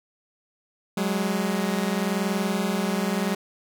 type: tone pair together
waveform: sawtooth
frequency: 186.87 / 207.7 Hz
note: F#3 / G#3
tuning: +17 / 0 cents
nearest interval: major second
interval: 183 cents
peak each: -22 dBFS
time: 0.97-3.35 s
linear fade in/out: 5 ms
effects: none